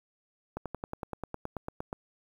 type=slowing click train; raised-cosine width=1 ms; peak=-21 dBFS; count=14; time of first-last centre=0.57-1.929 s; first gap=87 ms; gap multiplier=1.03; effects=9-bit